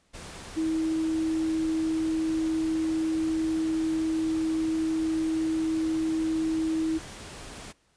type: tone in noise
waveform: sine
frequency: 320 Hz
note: D#4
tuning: 49 cents sharp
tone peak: -24 dBFS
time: 0.56-6.99 s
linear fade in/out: 20 ms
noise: pink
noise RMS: -42 dBFS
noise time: 0.13-7.73 s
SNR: +15 dB
effects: pink hiss -67 dBFS RMS until 7.96 s + resampled to 22050 Hz